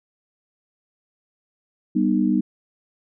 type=chord; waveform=sine; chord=G augmented; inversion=none; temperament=just; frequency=196 / 245 / 306.2 Hz; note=G3 / B3 / D#4; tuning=0 / -14 / -28 cents; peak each=-21 dBFS; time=1.95-2.41 s; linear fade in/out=10 ms; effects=none